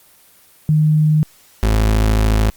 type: tone pair in turn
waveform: sine / 35% pulse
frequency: 153.6 / 53.78 Hz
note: D#3 / A1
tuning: -22 / -39 cents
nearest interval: octave + tritone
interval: 1817 cents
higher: first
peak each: -10 dBFS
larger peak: neither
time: 0.69-1.23 / 1.63-2.5 s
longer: second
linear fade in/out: 0 ms
effects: white hiss -49 dBFS RMS until 2.56 s + Opus 24 kbps